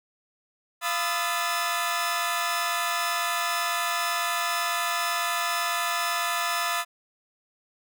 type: tone cluster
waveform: sawtooth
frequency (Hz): 692 / 1006 / 1228 / 1306 / 1742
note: F5 / B5 / D#6 / E6 / A6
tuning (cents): -16 / +32 / -23 / -17 / -18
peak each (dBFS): -28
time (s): 0.81-6.85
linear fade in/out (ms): 50
effects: none